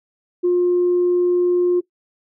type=tone; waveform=sine; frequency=355.3 Hz; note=F4; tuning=30 cents sharp; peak=-12 dBFS; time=0.43-1.81 s; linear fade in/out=20 ms; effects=noise-tail reverb RT60 0.1 s tail -19 dB re dry + tanh soft clip ceiling -10 dBFS